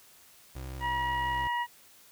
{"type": "tone with vibrato", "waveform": "30% pulse", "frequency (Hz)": 65.41, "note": "C2", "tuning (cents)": 0, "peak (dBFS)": -35, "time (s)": [0.55, 1.48], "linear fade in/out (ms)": 10, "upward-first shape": "square", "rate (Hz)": 11, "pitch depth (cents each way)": 13}
{"type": "harmonic tone", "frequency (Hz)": 959, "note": "A#5", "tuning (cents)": 49, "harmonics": [1, 2, 3], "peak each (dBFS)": [-29, -34, -42], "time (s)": [0.8, 1.67], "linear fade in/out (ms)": 50}
{"effects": ["white hiss -57 dBFS RMS until 2.11 s"]}